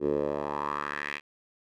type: tone with band-pass filter sweep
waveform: 10% pulse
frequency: 72.8 Hz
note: D2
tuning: 15 cents flat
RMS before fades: -31 dBFS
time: 0-1.21 s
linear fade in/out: 50 ms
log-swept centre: 370 to 2400 Hz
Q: 3.2
effects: none